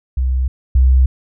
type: tone pair in turn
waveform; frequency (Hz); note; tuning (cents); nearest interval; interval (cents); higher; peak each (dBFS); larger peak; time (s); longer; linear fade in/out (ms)
sine; 64.2 / 64.5; C2 / C2; -32 / -24; unison; 8; second; -13 / -7; second; 0.17-0.48 / 0.75-1.06; neither; 5
effects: none